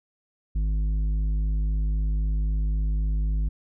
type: tone with tanh clipping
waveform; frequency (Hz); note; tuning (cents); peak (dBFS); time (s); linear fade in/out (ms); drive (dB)
sine; 51.9; G#1; 0; -23; 0.55-3.49; 10; 8
effects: none